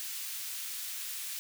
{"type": "high-pass noise", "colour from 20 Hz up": "white", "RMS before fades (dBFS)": -39, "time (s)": [0, 1.39], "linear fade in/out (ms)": 0, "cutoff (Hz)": 2000, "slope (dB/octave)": 12, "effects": []}